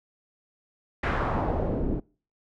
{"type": "noise with low-pass filter sweep", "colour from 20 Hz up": "pink", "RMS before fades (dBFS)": -27, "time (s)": [1.03, 2], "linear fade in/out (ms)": 5, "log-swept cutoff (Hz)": [1800, 300], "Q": 1.6, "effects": ["noise-tail reverb RT60 0.4 s tail -25 dB re dry"]}